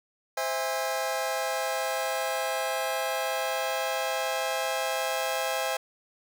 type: chord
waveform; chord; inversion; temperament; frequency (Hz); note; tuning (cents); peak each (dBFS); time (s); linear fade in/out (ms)
sawtooth; C augmented; none; just; 523.3 / 654.1 / 817.6; C5 / E5 / G#5; 0 / -14 / -27; -28; 0.37-5.77; 5
effects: none